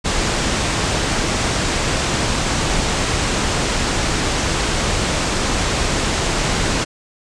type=low-pass noise; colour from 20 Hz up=pink; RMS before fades=-19 dBFS; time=0.04-6.85 s; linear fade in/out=20 ms; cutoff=8600 Hz; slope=48 dB/octave; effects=none